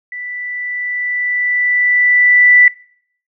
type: tone with level ramp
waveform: sine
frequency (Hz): 1975.5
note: B6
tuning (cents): 0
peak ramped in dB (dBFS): -24 to -4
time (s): 0.12-2.68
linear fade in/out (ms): 2
effects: noise-tail reverb RT60 0.6 s tail -22 dB re dry